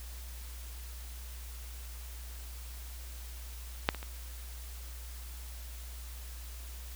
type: clicks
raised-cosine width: 0.3 ms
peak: -8 / -24 / -27 dBFS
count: 3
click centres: 3.889 / 3.947 / 4.029 s
effects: added 60 Hz sine -42 dBFS peak until 6.95 s + white hiss -51 dBFS RMS until 6.95 s